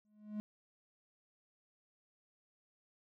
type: tone with exponential growth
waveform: triangle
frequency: 210.9 Hz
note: G#3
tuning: 27 cents sharp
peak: -33 dBFS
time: 0.05-0.4 s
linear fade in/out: 0 ms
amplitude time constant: 74 ms
effects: none